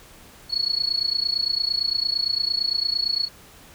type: tone with amplitude modulation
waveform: sine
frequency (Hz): 4371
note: C#8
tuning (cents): -25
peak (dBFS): -17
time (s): 0.49-3.29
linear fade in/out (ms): 50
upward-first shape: sine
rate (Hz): 28.8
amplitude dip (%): 90
effects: pink hiss -48 dBFS RMS until 3.74 s